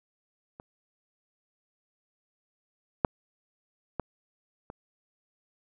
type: clicks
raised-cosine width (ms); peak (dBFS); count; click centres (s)
1; -29 / -7 / -16 / -26; 4; 0.599 / 3.048 / 3.997 / 4.701
effects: none